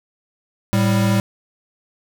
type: tone pair together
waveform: square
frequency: 110.29 / 196 Hz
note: A2 / G3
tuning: +5 / 0 cents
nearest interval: minor seventh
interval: 995 cents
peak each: -18 dBFS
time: 0.73-1.2 s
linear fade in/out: 0 ms
effects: none